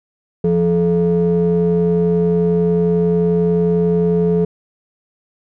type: ring-modulated tone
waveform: triangle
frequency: 128.2 Hz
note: C3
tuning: 35 cents flat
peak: -7 dBFS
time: 0.44-4.45 s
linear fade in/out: 5 ms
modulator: 302 Hz
effects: none